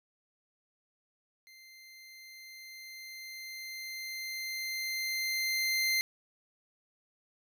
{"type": "tone with level ramp", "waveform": "25% pulse", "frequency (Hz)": 2084, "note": "C7", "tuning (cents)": -7, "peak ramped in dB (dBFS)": [-50, -23], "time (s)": [1.47, 6.01], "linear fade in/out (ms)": 0, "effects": []}